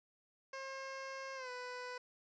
15% pulse tone with pitch glide, 536 to 497.2 Hz, C5 to B4, +42 to +12 cents, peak -37 dBFS, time 0.53-1.98 s, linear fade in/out 5 ms, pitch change -130 cents, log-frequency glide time 1.35-1.5 s, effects resampled to 16000 Hz

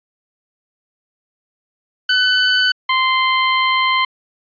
20% pulse tone pair in turn, 1503 / 1040.9 Hz, F#6 / C6, +27 / -9 cents, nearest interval tritone, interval 636 cents, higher first, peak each -7 / -8 dBFS, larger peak first, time 2.09-2.72 / 2.89-4.05 s, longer second, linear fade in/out 5 ms, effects resampled to 11025 Hz

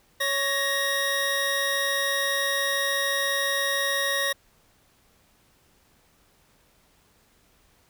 25% pulse tone pair together, 557.1 / 1874 Hz, C#5 / A#6, +9 / +9 cents, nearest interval octave + major sixth, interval 2100 cents, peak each -25 / -21 dBFS, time 0.2-4.33 s, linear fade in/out 10 ms, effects pink hiss -62 dBFS RMS until 7.89 s

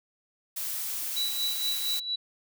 blue noise, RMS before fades -33 dBFS, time 0.56-2 s, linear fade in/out 10 ms
sine tone with tremolo, 3934 Hz, B7, 7 cents flat, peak -26 dBFS, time 1.16-2.16 s, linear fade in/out 10 ms, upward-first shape sine, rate 4.3 Hz, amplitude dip 65%
effects none

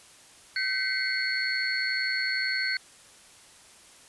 sine tone cluster, 1536 / 1953 / 2075 / 2206 / 4387 Hz, G6 / B6 / C7 / C#7 / C#8, -36 / -20 / -15 / -9 / -19 cents, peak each -30 / -37 / -32 / -38 / -30 dBFS, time 0.56-2.77 s, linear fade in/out 2 ms, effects white hiss -53 dBFS RMS until 4.08 s + resampled to 24000 Hz

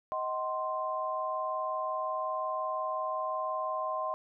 sine chord, C diminished, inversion first, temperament just, 627.9 / 753.5 / 1046.5 Hz, Eb5 / Gb5 / C6, +16 / +31 / 0 cents, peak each -35 / -39 / -33 dBFS, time 0.12-4.14 s, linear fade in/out 0 ms, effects none

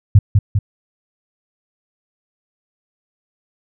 sine tone with echo, 101.5 Hz, G#2, 39 cents flat, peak -3 dBFS, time 0.15-0.19 s, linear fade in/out 5 ms, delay 200 ms, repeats 2, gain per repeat -4 dB, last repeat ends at 0.59 s, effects none

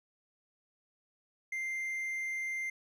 triangle tone, 2093 Hz, C7, in tune, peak -32 dBFS, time 1.52-2.7 s, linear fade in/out 5 ms, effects none

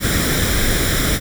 pink noise with comb filter, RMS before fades -17 dBFS, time 0-1.2 s, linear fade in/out 50 ms, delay 0.55 ms, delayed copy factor +0.65, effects none

